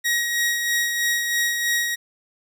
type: tone with tremolo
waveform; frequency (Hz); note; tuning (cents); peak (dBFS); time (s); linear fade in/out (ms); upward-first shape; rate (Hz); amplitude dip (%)
sawtooth; 1894; A#6; +27; -15; 0.04-1.96; 20; sine; 3.1; 40
effects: none